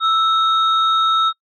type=tone pair together; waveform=sine; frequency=1318.5 / 3729 Hz; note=E6 / A#7; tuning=0 / 0 cents; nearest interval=octave + tritone; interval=1800 cents; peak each=-13 / -19 dBFS; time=0-1.33 s; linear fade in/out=50 ms; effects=noise-tail reverb RT60 0.1 s tail -26 dB re dry + tanh soft clip ceiling -5 dBFS